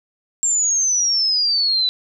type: exponential sweep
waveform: sine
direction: down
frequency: 7460 to 3951 Hz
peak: -15 dBFS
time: 0.43-1.89 s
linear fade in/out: 0 ms
effects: none